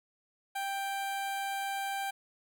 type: tone with notch filter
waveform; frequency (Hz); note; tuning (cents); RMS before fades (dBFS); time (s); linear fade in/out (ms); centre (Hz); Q
sawtooth; 787; G5; +7; -35; 0.55-2.11; 10; 5400; 2
effects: none